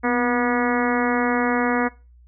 harmonic tone with a mistuned harmonic, 242.3 Hz, B3, 33 cents flat, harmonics 1 / 2 / 3 / 4 / 5 / 6 / 7 / 8 / 9, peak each -22 / -25 / -27 / -28 / -29 / -30 / -30 / -31 / -32 dBFS, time 0.03-1.89 s, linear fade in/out 20 ms, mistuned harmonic 1, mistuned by +43 cents, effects noise-tail reverb RT60 0.3 s tail -21 dB re dry + added 60 Hz sine -47 dBFS peak until 2.27 s

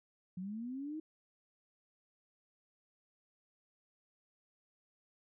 sine linear sweep, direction up, 176 to 319.7 Hz, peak -39 dBFS, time 0.37-1 s, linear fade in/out 5 ms, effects none

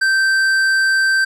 sine tone with tanh clipping, 1559 Hz, G6, 10 cents flat, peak -14 dBFS, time 0.01-1.25 s, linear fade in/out 10 ms, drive 11 dB, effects none

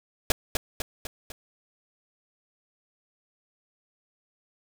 pink noise with echo, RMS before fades -20 dBFS, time 0.3-0.32 s, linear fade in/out 2 ms, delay 250 ms, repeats 4, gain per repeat -5 dB, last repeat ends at 1.32 s, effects none

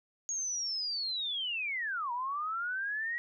sine linear two-way sweep, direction down then up, 6645 to 939 to 1921 Hz, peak -32 dBFS, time 0.29-3.18 s, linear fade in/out 0 ms, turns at 2.12 s, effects none

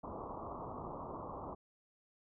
white low-pass noise, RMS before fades -45 dBFS, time 0.03-1.55 s, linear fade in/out 10 ms, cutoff 1200 Hz, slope 96 dB/octave, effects none

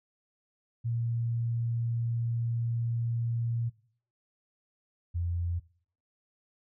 sine tone pair in turn, 116.9 / 86.41 Hz, A#2 / F2, +5 / -18 cents, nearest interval perfect fourth, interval 523 cents, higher first, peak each -28 / -28 dBFS, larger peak neither, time 0.84-3.7 / 5.14-5.6 s, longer first, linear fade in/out 20 ms, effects noise-tail reverb RT60 0.5 s tail -19 dB re dry

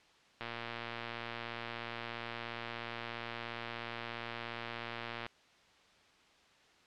click train, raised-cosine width 0.3 ms, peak -24 dBFS, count 569, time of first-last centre 0.41-5.265 s, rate 117 Hz, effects white hiss -64 dBFS RMS until 6.86 s + low-pass 4000 Hz 12 dB/octave

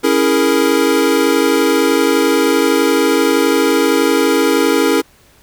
square chord, A# half-diminished seventh, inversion first, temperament equal, 277.2 / 329.6 / 415.3 / 466.2 Hz, C#4 / E4 / G#4 / A#4, 0 / 0 / 0 / 0 cents, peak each -17 dBFS, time 0.03-5.02 s, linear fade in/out 20 ms, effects pink hiss -49 dBFS RMS until 5.42 s

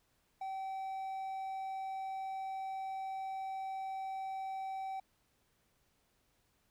triangle tone, 769 Hz, G5, 33 cents flat, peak -36 dBFS, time 0.41-5 s, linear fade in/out 5 ms, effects pink hiss -75 dBFS RMS until 6.7 s

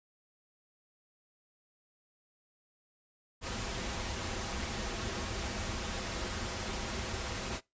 pink noise with comb filter, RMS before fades -37 dBFS, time 3.41-7.61 s, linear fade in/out 50 ms, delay 6.8 ms, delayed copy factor -0.5, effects noise-tail reverb RT60 0.2 s tail -21 dB re dry + resampled to 16000 Hz

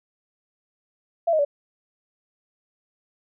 sine tone with pitch steps, 674 / 625 / 574 Hz, E5 / D#5 / D5, +38 / +8 / -40 cents, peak -17 dBFS, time 1.27-1.45 s, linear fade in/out 10 ms, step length 60 ms, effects none

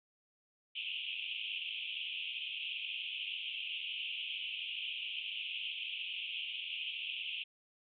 pink band-pass noise, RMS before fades -41 dBFS, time 0.75-7.44 s, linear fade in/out 10 ms, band 2500 to 3300 Hz, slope 96 dB/octave, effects none

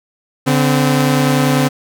sawtooth tone pair together, 143.7 / 257.2 Hz, D3 / C4, -37 / -30 cents, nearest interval minor seventh, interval 1007 cents, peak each -10 dBFS, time 0.46-1.69 s, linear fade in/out 20 ms, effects none

